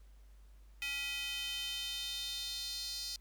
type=tone with high-pass filter sweep; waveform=square; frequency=279.9 Hz; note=C#4; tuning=17 cents sharp; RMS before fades=-40 dBFS; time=0.82-3.16 s; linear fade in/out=0 ms; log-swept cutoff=2500 to 4600 Hz; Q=4.3; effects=added 50 Hz sine -55 dBFS peak until 3.2 s + pink hiss -72 dBFS RMS until 3.2 s